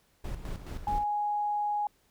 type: noise with tremolo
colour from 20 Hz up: brown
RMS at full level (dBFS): -35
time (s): 0.24-1.04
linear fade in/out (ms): 5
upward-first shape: square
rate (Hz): 4.7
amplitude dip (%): 60
type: tone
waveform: sine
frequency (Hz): 830.6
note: G#5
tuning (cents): 0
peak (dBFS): -27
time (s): 0.87-1.87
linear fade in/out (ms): 2
effects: pink hiss -68 dBFS RMS until 2.1 s